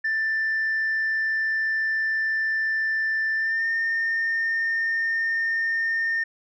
sine tone with pitch glide, 1773 to 1818.6 Hz, A6 to A#6, +13 to -43 cents, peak -20 dBFS, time 0.04-6.24 s, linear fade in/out 10 ms, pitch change +44 cents, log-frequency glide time 3.35-3.68 s, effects tanh soft clip ceiling -19 dBFS

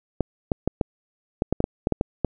clicks, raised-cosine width 2 ms, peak -7 dBFS, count 12, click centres 0.207 / 0.518 / 0.676 / 0.812 / 1.421 / 1.526 / 1.604 / 1.641 / 1.871 / 1.923 / 2.011 / 2.247 s, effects none

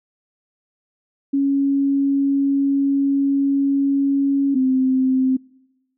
sine tone pair in turn, 277.2 / 260.6 Hz, C#4 / C4, 0 / -7 cents, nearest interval minor second, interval 107 cents, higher first, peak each -15 / -14 dBFS, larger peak second, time 1.33-4.55 / 4.55-5.37 s, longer first, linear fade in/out 10 ms, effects noise-tail reverb RT60 1.0 s tail -26 dB re dry

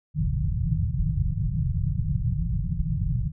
white low-pass noise, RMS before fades -25 dBFS, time 0.14-3.32 s, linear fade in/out 50 ms, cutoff 170 Hz, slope 96 dB/octave, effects none

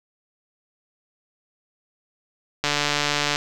click train, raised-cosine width 0.2 ms, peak -4 dBFS, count 106, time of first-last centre 2.64-3.359 s, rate 146 Hz, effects none

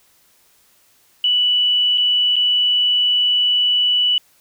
sine tone with dropouts, 2960 Hz, F#7, in tune, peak -13 dBFS, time 1.24-4.18 s, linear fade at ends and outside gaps 2 ms, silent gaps 1.976-1.98 / 2.358-2.364 s, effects white hiss -56 dBFS RMS until 4.4 s

